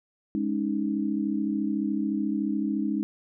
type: chord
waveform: sine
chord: Ab suspended fourth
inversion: none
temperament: equal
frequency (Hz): 207.7 / 277.2 / 311.1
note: Ab3 / Db4 / Eb4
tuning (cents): 0 / 0 / 0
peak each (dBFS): -28 / -30 / -29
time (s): 0.35-3.03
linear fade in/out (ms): 0
effects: none